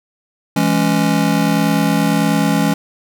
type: chord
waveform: square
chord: C# minor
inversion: first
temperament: just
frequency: 166.31 / 207.9 / 277.2 Hz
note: E3 / G#3 / C#4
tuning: +16 / +2 / 0 cents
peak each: -18 dBFS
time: 0.56-2.74 s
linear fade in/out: 5 ms
effects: none